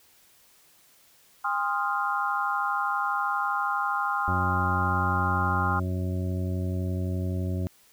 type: chord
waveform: sine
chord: F minor seventh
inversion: first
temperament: equal with one note detuned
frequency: 809.8 / 1046.5 / 1244.5 / 1396.9 Hz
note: Ab5 / C6 / Eb6 / F6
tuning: -44 / 0 / 0 / 0 cents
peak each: -30 dBFS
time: 1.44-5.8 s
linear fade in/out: 10 ms
type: harmonic tone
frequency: 91.8 Hz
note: F#2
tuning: 13 cents flat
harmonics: 1 / 2 / 3 / 4 / 6 / 7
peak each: -27 / -33 / -37 / -39 / -43 / -44 dBFS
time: 4.28-7.67 s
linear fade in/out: 0 ms
effects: white hiss -59 dBFS RMS until 7.92 s